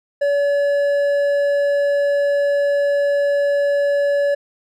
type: tone with hard clipping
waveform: triangle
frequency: 570 Hz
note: C#5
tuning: 48 cents sharp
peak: -16 dBFS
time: 0.21-4.35 s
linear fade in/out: 10 ms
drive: 9 dB
effects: none